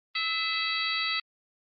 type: harmonic tone with a mistuned harmonic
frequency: 652 Hz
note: E5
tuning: 19 cents flat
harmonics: 2 / 3 / 4 / 5 / 6 / 7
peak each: -35 / -33 / -33 / -37 / -32 / -35 dBFS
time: 0.15-1.2 s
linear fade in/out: 5 ms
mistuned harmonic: 3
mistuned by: +48 cents
effects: Opus 24 kbps